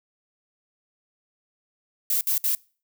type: noise bursts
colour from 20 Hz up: violet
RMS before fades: -23 dBFS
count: 3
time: 2.1-2.55 s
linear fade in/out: 2 ms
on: 110 ms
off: 60 ms
effects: noise-tail reverb RT60 0.4 s tail -25 dB re dry